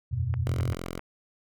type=chord; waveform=sine; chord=E suspended second; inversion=none; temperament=equal; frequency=82.41 / 92.5 / 123.47 Hz; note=E2 / F#2 / B2; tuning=0 / 0 / 0 cents; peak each=-32 / -30 / -28 dBFS; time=0.11-0.75 s; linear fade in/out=20 ms
type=click train; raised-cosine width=0.5 ms; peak=-23 dBFS; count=6; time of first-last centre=0.34-0.994 s; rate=7.65 Hz
type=tone; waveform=5% pulse; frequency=43.48 Hz; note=F1; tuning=7 cents flat; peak=-23 dBFS; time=0.47-0.99 s; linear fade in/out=0 ms
effects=none